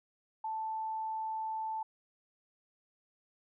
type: tone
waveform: sine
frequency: 880 Hz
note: A5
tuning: in tune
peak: -34 dBFS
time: 0.44-1.83 s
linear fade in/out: 5 ms
effects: none